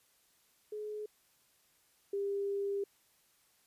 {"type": "tone pair in turn", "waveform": "sine", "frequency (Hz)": [423.1, 399.4], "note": ["G#4", "G4"], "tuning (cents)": [32, 32], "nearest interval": "minor second", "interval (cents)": 100, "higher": "first", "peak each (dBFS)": [-38, -32], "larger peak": "second", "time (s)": [[0.72, 1.06], [2.13, 2.84]], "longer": "second", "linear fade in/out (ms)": 5, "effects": ["white hiss -70 dBFS RMS until 3.66 s", "resampled to 32000 Hz"]}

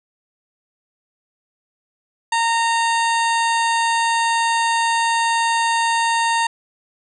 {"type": "harmonic tone", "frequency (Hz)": 921, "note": "A#5", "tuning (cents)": -21, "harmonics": [1, 2, 3, 4, 5, 7, 8, 9, 10], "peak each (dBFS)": [-17, -23, -27, -29, -31, -34, -35, -36, -37], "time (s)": [2.32, 6.47], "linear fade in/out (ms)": 5, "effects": []}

